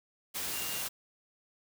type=tone in noise; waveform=sine; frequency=2795 Hz; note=F7; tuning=1 cent sharp; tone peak=-43 dBFS; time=0.52-0.83 s; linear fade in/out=20 ms; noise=white; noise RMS=-36 dBFS; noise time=0.34-0.89 s; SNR=-10 dB; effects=none